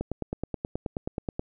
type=click train; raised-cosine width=2 ms; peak=-16 dBFS; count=14; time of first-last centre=0.01-1.394 s; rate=9.39 Hz; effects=none